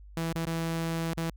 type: tone with dropouts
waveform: sawtooth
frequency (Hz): 164.81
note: E3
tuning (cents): 0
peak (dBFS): -25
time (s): 0.17-1.3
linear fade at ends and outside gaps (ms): 2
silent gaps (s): 0.326-0.355 / 0.453-0.469 / 1.134-1.174
effects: added 50 Hz sine -46 dBFS peak until 1.36 s